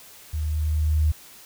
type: tone with level ramp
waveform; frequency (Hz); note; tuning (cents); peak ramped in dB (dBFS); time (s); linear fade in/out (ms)
sine; 76.9; D#2; -20; -24 to -16; 0.33-1.12; 10
effects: white hiss -47 dBFS RMS until 1.45 s